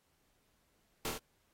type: noise with echo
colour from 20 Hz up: pink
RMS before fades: -37 dBFS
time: 1.05-1.08 s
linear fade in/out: 2 ms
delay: 25 ms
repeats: 4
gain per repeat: -2 dB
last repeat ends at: 1.18 s
effects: pink hiss -75 dBFS RMS until 1.53 s + AAC 48 kbps